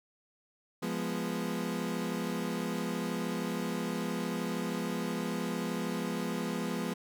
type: chord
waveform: 30% pulse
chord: F diminished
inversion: none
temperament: equal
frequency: 174.61 / 207.7 / 246.9 Hz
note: F3 / Ab3 / Cb4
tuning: 0 / 0 / 0 cents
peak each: -34 dBFS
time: 0.82-6.94 s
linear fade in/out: 10 ms
effects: none